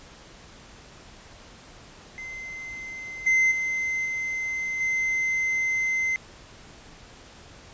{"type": "tone with level steps", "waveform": "triangle", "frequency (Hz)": 2068, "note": "C7", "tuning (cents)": -21, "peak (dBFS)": [-33, -16, -23, -25, -21], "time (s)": [2.18, 6.16], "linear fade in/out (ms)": 0, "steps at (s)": [3.26, 3.51, 4.05, 4.8], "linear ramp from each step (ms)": 10, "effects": ["pink hiss -48 dBFS RMS until 7.73 s", "resampled to 16000 Hz"]}